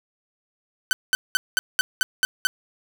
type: tone bursts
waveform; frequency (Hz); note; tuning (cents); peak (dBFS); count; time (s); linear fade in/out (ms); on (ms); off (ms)
sawtooth; 1522; F#6; +48; -13; 8; 0.91-2.47; 0; 20; 200
effects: none